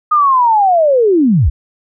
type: linear sweep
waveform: sine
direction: down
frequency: 1244.5 to 49.71 Hz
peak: -7 dBFS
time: 0.11-1.5 s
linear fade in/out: 10 ms
effects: none